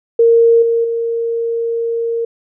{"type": "tone with level steps", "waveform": "sine", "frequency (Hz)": 462.5, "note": "A#4", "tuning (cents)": -14, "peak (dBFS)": [-6, -11, -15], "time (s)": [0.19, 2.25], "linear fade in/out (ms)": 5, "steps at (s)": [0.62, 0.84], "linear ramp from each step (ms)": 5, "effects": []}